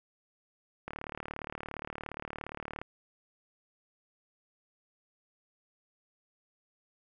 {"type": "click train", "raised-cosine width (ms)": 0.5, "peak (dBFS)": -23, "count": 73, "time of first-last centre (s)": [0.88, 2.815], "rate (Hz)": 37.2, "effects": []}